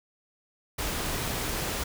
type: noise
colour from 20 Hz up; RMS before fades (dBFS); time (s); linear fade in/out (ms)
pink; -31; 0.78-1.84; 10
effects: none